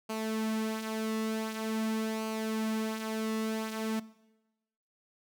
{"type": "tone with flanger", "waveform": "sawtooth", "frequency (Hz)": 220, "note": "A3", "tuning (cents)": 0, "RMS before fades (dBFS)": -34, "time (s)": [0.09, 4], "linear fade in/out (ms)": 10, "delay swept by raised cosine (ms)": [0.55, 5.85], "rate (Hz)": 0.46, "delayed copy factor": -0.5, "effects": ["noise-tail reverb RT60 1.0 s tail -20 dB re dry"]}